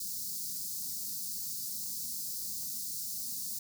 white band-stop noise, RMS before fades -38 dBFS, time 0-3.59 s, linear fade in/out 5 ms, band 240 to 4400 Hz, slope 48 dB/octave, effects high-pass 150 Hz 12 dB/octave

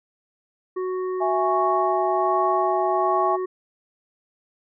harmonic tone, 370 Hz, F#4, in tune, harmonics 1 / 3 / 5, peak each -24 / -34 / -46 dBFS, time 0.76-3.46 s, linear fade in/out 10 ms
sine chord, C# minor, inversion first, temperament equal, 659.3 / 830.6 / 1108.7 Hz, E5 / G#5 / C#6, 0 / 0 / 0 cents, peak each -24 dBFS, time 1.2-3.37 s, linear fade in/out 20 ms
effects none

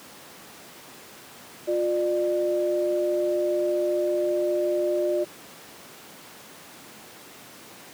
sine tone pair together, 354 / 599 Hz, F4 / D5, +23 / +34 cents, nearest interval major sixth, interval 911 cents, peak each -24 dBFS, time 1.67-5.25 s, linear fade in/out 20 ms, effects pink hiss -45 dBFS RMS until 7.93 s + high-pass 200 Hz 12 dB/octave

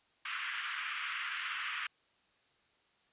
pink band-pass noise, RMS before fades -39 dBFS, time 0.25-1.87 s, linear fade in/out 5 ms, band 1200 to 3200 Hz, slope 48 dB/octave, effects white hiss -71 dBFS RMS until 3.12 s + resampled to 8000 Hz

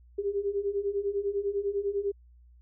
sine beating tone pair, 394.7 / 404.7 Hz, G4 / G#4, +12 / -45 cents, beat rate 10 Hz, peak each -32 / -29 dBFS, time 0.18-2.12 s, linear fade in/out 10 ms, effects added 60 Hz sine -53 dBFS peak until 2.61 s

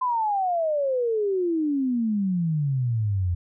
sine exponential sweep, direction down, 1033 to 85 Hz, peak -21 dBFS, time 0.01-3.35 s, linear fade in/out 10 ms, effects none

